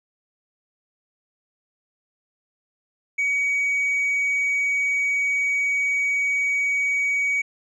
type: tone with tanh clipping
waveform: sine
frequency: 2259 Hz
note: C#7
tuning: 32 cents sharp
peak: -20 dBFS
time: 3.18-7.42 s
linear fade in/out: 10 ms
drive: 1 dB
effects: none